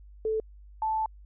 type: tone pair in turn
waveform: sine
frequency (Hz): 438.3 / 876.6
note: A4 / A5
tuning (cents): -7 / -7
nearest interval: octave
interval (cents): 1200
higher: second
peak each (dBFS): -25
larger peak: neither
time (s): 0.25-0.4 / 0.82-1.06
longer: second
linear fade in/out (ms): 2
effects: added 50 Hz sine -47 dBFS peak until 1.25 s